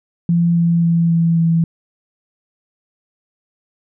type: tone with pitch steps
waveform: sine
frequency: 170.5 / 169.22 / 167.96 / 166.7 / 165.45 Hz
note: F3 / E3 / E3 / E3 / E3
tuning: -41 / +46 / +33 / +20 / +7 cents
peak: -11 dBFS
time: 0.29-1.64 s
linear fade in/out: 2 ms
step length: 270 ms
effects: none